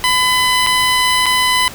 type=tone with dropouts; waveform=15% pulse; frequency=1006 Hz; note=B5; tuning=32 cents sharp; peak=-5 dBFS; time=0.04-1.68 s; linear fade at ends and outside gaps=0 ms; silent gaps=0.664-0.67 / 1.258-1.264 s; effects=pink hiss -32 dBFS RMS until 1.74 s